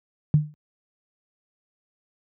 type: tone with exponential decay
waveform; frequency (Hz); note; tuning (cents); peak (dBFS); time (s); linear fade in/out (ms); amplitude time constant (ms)
sine; 150.6; D3; +44; -10; 0.34-0.54; 0; 43
effects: high-pass 80 Hz 12 dB/octave